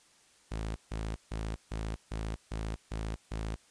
sawtooth tone bursts, 54.2 Hz, A1, 25 cents flat, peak -30 dBFS, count 8, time 0.51-3.56 s, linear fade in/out 10 ms, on 250 ms, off 150 ms, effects white hiss -63 dBFS RMS until 3.7 s + resampled to 22050 Hz

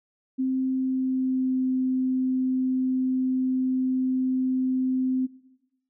sine tone with pitch glide, 261.2 to 258.3 Hz, C4 to C4, -3 to -22 cents, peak -22 dBFS, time 0.38-5.27 s, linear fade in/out 20 ms, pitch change -19 cents, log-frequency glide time 0.74-1.66 s, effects noise-tail reverb RT60 1.0 s tail -18 dB re dry

